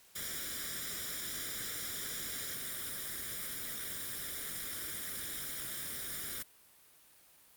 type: noise with comb filter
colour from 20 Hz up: white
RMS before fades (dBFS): -40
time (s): 0.15-6.43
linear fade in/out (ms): 10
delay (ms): 0.56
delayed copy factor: +0.75
effects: white hiss -62 dBFS RMS until 7.56 s + Opus 48 kbps